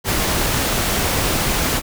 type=noise; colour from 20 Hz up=pink; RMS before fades=-19 dBFS; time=0.04-1.82 s; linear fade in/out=50 ms; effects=none